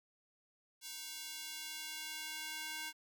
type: tone with high-pass filter sweep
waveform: square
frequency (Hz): 311.1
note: D#4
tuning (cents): 0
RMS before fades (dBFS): -45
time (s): 0.81-2.93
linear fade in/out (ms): 50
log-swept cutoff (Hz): 4100 to 1700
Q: 0.86
effects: none